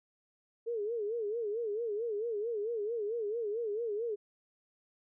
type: tone with vibrato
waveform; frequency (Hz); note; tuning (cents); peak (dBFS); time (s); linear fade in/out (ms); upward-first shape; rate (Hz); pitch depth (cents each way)
sine; 440; A4; 0; -32; 0.66-4.16; 20; sine; 4.5; 140
effects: none